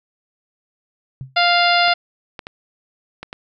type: tone with exponential decay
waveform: sine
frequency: 132 Hz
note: C3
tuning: 16 cents sharp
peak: -24 dBFS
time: 1.21-1.38 s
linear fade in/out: 0 ms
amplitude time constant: 35 ms
type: harmonic tone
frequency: 698.5 Hz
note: F5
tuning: in tune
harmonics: 1 / 2 / 3 / 4 / 5 / 6 / 7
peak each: -16 / -19 / -21 / -22 / -23 / -24 / -24 dBFS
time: 1.36-1.94 s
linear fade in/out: 10 ms
type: clicks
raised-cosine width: 0.3 ms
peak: -15 dBFS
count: 5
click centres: 1.881 / 2.392 / 2.469 / 3.23 / 3.329 s
effects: none